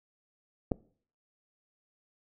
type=clicks; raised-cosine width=2 ms; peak=-30 / -14 dBFS; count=2; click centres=0.714 / 0.718 s; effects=noise-tail reverb RT60 0.5 s tail -22 dB re dry